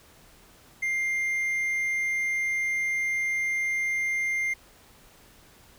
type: tone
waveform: triangle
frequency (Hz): 2100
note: C7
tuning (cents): +6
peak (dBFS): -23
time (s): 0.82-4.54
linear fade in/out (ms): 10
effects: pink hiss -55 dBFS RMS until 5.78 s